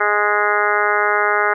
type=harmonic tone; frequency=207.8 Hz; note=G#3; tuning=1 cent sharp; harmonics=2 / 3 / 4 / 5 / 6 / 7 / 8 / 9 / 10; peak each=-22 / -25 / -22 / -26 / -20 / -20 / -24 / -26 / -26 dBFS; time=0-1.54 s; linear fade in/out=10 ms; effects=none